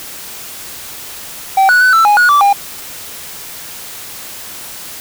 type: tone with pitch steps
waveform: triangle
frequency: 773 / 1473 / 1504 / 1330 / 829 / 1453 / 1161 / 804 Hz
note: G5 / F#6 / F#6 / E6 / G#5 / F#6 / D6 / G5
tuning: -24 / -8 / +28 / +15 / -3 / -32 / -20 / +44 cents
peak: -4 dBFS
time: 1.57-2.53 s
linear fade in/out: 5 ms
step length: 120 ms
effects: white hiss -29 dBFS RMS until 5 s